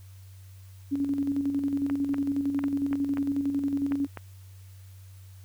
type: tone with tremolo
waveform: sine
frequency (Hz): 280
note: C#4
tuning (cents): +18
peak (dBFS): -23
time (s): 0.91-4.07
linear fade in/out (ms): 20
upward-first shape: square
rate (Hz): 11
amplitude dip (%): 45
type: clicks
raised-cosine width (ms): 0.5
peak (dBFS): -21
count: 8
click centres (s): 1.899 / 2.143 / 2.591 / 2.64 / 2.93 / 3.172 / 3.921 / 4.173
effects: added 95 Hz sine -45 dBFS peak until 5.44 s + white hiss -60 dBFS RMS until 5.44 s